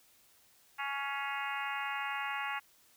harmonic tone with a mistuned harmonic, 279.3 Hz, C#4, 13 cents sharp, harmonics 3 / 4 / 5 / 6 / 7 / 8 / 9 / 10, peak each -40 / -41 / -42 / -43 / -43 / -44 / -45 / -45 dBFS, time 0.78-2.6 s, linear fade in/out 20 ms, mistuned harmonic 8, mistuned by -49 cents, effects white hiss -65 dBFS RMS until 2.96 s

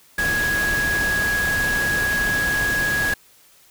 sine tone in noise, 1661.2 Hz, G#6, in tune, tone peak -19 dBFS, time 0.18-3.14 s, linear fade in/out 5 ms, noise pink, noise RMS -27 dBFS, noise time 0.18-3.14 s, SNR +5 dB, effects white hiss -53 dBFS RMS until 3.7 s

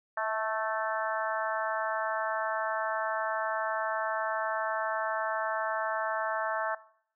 harmonic tone with a mistuned harmonic, 220 Hz, A3, in tune, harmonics 3 / 4 / 5 / 6 / 7 / 8, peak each -34 / -35 / -36 / -37 / -37 / -38 dBFS, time 0.17-6.75 s, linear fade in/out 5 ms, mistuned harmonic 3, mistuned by -21 cents, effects noise-tail reverb RT60 0.6 s tail -19 dB re dry

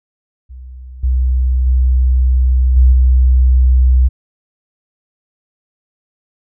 sine tone with level steps, 63.4 Hz, B1, 46 cents sharp, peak -29 / -10 / -8 / -4 / -6 dBFS, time 0.49-4.09 s, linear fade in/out 20 ms, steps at 1.03 / 1.66 / 2.76 / 2.92 s, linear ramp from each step 10 ms, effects none

